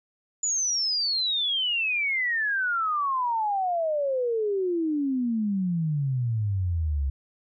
sine exponential sweep, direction down, 7030 to 66.4 Hz, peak -23 dBFS, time 0.43-7.1 s, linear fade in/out 5 ms, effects none

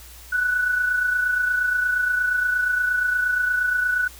sine tone pair together, 1480 / 1508.5 Hz, F#6 / F#6, 0 / +33 cents, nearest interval unison, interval 33 cents, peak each -19 / -29 dBFS, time 0.32-4.08 s, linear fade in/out 10 ms, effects added 60 Hz sine -44 dBFS peak until 4.19 s + white hiss -45 dBFS RMS until 4.19 s

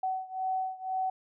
sine beating tone pair, 753 / 755 Hz, F#5 / F#5, +30 / +35 cents, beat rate 2 Hz, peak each -32 / -34 dBFS, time 0.03-1.1 s, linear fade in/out 5 ms, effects none

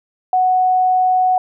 sine tone, 740 Hz, F#5, in tune, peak -11 dBFS, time 0.33-1.38 s, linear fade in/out 2 ms, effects none

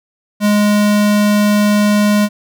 square tone, 207.7 Hz, G#3, in tune, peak -10 dBFS, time 0.4-2.29 s, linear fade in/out 50 ms, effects none

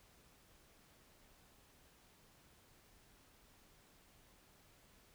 silence, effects pink hiss -67 dBFS RMS until 5.14 s

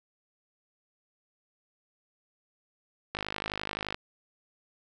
click train, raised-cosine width 0.3 ms, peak -16 dBFS, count 42, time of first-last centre 3.15-3.945 s, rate 51.6 Hz, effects none

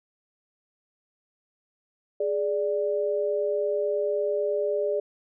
sine tone pair together, 416.4 / 587.3 Hz, G#4 / D5, +5 / 0 cents, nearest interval tritone, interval 595 cents, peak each -26 dBFS, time 2.2-5 s, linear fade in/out 5 ms, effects none

